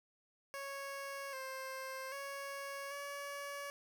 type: tone with pitch steps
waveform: 15% pulse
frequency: 553 / 527 / 556 / 567 Hz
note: C#5 / C5 / C#5 / C#5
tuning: -4 / +12 / +5 / +39 cents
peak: -36 dBFS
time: 0.54-3.7 s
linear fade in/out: 0 ms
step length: 790 ms
effects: none